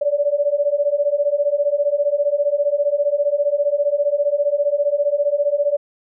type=beating tone pair; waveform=sine; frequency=569 / 584 Hz; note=C#5 / D5; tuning=+45 / -10 cents; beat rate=15 Hz; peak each=-19 / -18 dBFS; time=0.01-5.77 s; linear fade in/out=10 ms; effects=none